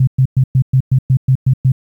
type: tone bursts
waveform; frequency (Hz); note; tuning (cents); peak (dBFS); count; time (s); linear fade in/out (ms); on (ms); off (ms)
sine; 130.81; C3; 0; -7; 10; 0-1.72; 5; 73; 110
effects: 8-bit